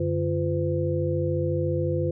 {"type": "tone cluster", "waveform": "sine", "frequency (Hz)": [93.6, 147.6, 345.5, 508], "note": ["F#2", "D3", "F4", "B4"], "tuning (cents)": [20, 9, -19, 49], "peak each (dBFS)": -28, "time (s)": [0, 2.11], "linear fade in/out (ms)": 5, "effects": []}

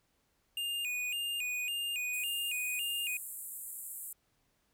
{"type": "tone with vibrato", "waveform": "square", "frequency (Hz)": 2637, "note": "E7", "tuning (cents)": 0, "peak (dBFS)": -34, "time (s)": [0.57, 3.17], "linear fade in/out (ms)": 2, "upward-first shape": "square", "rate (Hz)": 1.8, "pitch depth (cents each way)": 110}
{"type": "band-pass noise", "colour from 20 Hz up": "white", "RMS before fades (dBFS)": -44, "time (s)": [2.13, 4.13], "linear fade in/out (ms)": 5, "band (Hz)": [7500, 15000], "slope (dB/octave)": 96}
{"effects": ["pink hiss -75 dBFS RMS until 4.73 s"]}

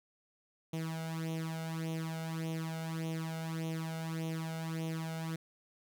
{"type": "tone with flanger", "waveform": "sawtooth", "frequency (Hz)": 162, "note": "E3", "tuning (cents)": -30, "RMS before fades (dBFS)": -38, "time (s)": [0.73, 5.36], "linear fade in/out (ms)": 5, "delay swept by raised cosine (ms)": [0.31, 1.41], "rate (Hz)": 1.7, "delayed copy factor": 0.75, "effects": []}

